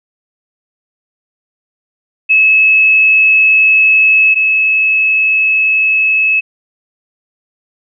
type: tone pair in turn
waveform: sine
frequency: 2589 / 2589 Hz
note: E7 / E7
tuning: -32 / -32 cents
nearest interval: unison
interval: 0 cents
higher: neither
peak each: -5 / -8 dBFS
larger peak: first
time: 2.29-4.35 / 4.35-6.41 s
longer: neither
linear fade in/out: 20 ms
effects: none